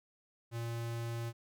square tone, 116.54 Hz, A#2, in tune, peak -37 dBFS, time 0.51-1.33 s, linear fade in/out 50 ms, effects none

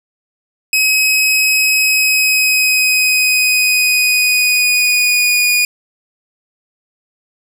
sawtooth tone with pitch glide, 2546 to 2455 Hz, D#7 to D#7, +39 to -24 cents, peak -7 dBFS, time 0.73-5.65 s, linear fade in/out 2 ms, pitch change -63 cents, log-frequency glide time 1.81-5.51 s, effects none

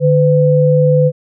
sine tone pair together, 149.62 / 505 Hz, D3 / B4, +33 / +39 cents, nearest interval octave + major sixth, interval 2106 cents, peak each -10 dBFS, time 0-1.12 s, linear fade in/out 50 ms, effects none

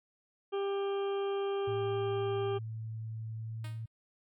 harmonic tone, 396.5 Hz, G4, 20 cents sharp, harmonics 1 / 2 / 3 / 4 / 6 / 7 / 8, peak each -31 / -42 / -44 / -53 / -55 / -55 / -50 dBFS, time 0.52-2.59 s, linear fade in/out 20 ms
sine tone with pitch glide, 111.1 to 112.39 Hz, A2 to A2, +17 to +37 cents, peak -37 dBFS, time 1.67-3.86 s, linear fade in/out 10 ms, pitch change +20 cents, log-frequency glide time 3.34-3.65 s
5% pulse tone with exponential decay, 311.1 Hz, D#4, in tune, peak -34 dBFS, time 3.64-3.88 s, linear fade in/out 5 ms, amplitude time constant 51 ms
effects none

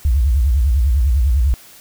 sine tone with vibrato, 64.4 Hz, C2, 27 cents flat, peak -11 dBFS, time 0.05-1.54 s, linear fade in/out 0 ms, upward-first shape sine, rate 10 Hz, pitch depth 270 cents each way, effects white hiss -43 dBFS RMS until 1.8 s

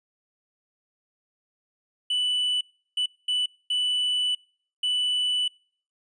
triangle tone bursts at uneven times, 2977 Hz, F#7, 10 cents sharp, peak -21 dBFS, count 5, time 2.1-2.61 / 2.97-3.06 / 3.28-3.46 / 3.7-4.35 / 4.83-5.48 s, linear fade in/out 5 ms, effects noise-tail reverb RT60 0.5 s tail -26 dB re dry + resampled to 22050 Hz

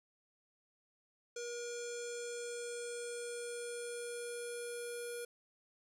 square tone with low-pass filter sweep, 477.6 Hz, A#4, 42 cents sharp, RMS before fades -43 dBFS, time 1.36-5.25 s, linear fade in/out 5 ms, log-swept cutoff 6700 to 11000 Hz, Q 5.3, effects 12-bit

